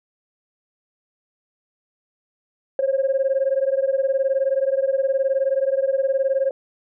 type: beating tone pair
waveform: sine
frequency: 531 / 550 Hz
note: C5 / C#5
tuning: +25 / -14 cents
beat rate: 19 Hz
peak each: -19 / -20 dBFS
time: 2.79-6.51 s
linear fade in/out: 2 ms
effects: tanh soft clip ceiling -12 dBFS